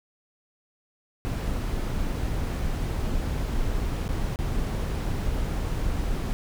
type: noise with dropouts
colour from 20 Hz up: brown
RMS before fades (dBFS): -27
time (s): 1.25-6.33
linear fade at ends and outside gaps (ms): 0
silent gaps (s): 4.079-4.089 / 4.359-4.389
effects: none